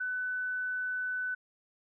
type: tone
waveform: sine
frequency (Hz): 1500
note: F#6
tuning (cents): +23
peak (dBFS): -31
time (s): 0-1.35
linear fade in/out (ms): 10
effects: none